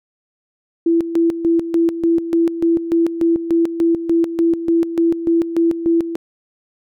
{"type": "tone with tremolo", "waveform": "sine", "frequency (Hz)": 334, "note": "E4", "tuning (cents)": 23, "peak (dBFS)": -11, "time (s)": [0.86, 6.16], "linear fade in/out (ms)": 5, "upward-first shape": "square", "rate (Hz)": 3.4, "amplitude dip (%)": 70, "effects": []}